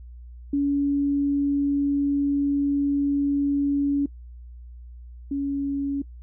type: tone pair in turn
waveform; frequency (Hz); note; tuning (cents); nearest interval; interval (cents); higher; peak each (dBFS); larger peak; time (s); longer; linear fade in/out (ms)
sine; 283.1 / 279.5; C#4 / C#4; +37 / +14; unison; 23; first; -19 / -23; first; 0.53-4.06 / 5.31-6.02; first; 5
effects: noise-tail reverb RT60 0.1 s tail -22 dB re dry + added 60 Hz sine -39 dBFS peak until 6.22 s